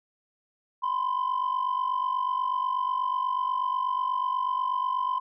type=tone pair together; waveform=sine; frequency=998.3 / 1046.5 Hz; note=B5 / C6; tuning=+18 / 0 cents; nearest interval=minor second; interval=82 cents; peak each=-26 dBFS; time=0.82-5.2 s; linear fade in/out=20 ms; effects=tanh soft clip ceiling -21 dBFS